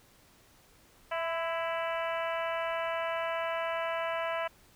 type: harmonic tone with a mistuned harmonic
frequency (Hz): 330.2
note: E4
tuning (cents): +3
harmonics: 2 / 3 / 4 / 5 / 6 / 7 / 8 / 9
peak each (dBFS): -33 / -37 / -39 / -41 / -43 / -44 / -45 / -46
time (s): 1.11-4.48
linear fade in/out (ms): 10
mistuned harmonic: 3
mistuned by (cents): +27
effects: pink hiss -61 dBFS RMS until 4.75 s